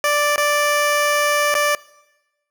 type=tone with dropouts; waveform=15% pulse; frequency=587.3 Hz; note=D5; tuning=in tune; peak=-9 dBFS; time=0.04-1.75 s; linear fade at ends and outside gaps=1 ms; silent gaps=0.36-0.379 / 1.542-1.551 s; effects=noise-tail reverb RT60 1.0 s tail -21 dB re dry